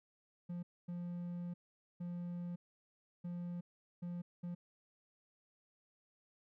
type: tone bursts at uneven times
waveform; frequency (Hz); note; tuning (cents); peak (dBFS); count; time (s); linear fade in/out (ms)
triangle; 174.9; F3; +3; -38; 6; 0.49-0.63 / 0.88-1.54 / 2-2.56 / 3.24-3.61 / 4.02-4.22 / 4.43-4.55; 10
effects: none